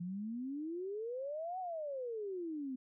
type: exponential two-way sweep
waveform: sine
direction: up then down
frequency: 170.1 to 759 to 251.5 Hz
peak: -38 dBFS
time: 0-2.76 s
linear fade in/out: 10 ms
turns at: 1.59 s
effects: none